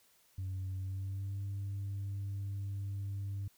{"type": "tone with pitch glide", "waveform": "sine", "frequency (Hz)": [94.4, 99.15], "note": ["F#2", "G2"], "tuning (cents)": [35, 20], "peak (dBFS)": -34, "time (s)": [0.38, 3.48], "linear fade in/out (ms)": 5, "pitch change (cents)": 85, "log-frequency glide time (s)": [0.76, 1.39], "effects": ["tanh soft clip ceiling -34 dBFS", "white hiss -68 dBFS RMS until 3.57 s"]}